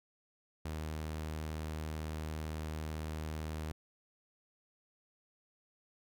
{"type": "tone", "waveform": "sawtooth", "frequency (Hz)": 77.9, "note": "D#2", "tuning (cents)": 3, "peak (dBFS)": -34, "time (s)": [0.65, 3.72], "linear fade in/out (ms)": 5, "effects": []}